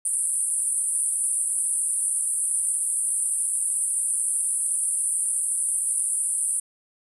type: band-pass noise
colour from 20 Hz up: white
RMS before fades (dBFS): -25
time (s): 0.05-6.6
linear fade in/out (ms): 5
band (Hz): 8800 to 10000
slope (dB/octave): 96
effects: none